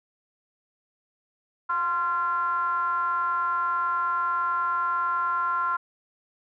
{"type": "ring-modulated tone", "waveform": "triangle", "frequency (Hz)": 164.6, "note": "E3", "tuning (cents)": -2, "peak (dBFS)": -18, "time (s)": [1.69, 5.77], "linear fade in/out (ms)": 10, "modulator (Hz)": 1210, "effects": []}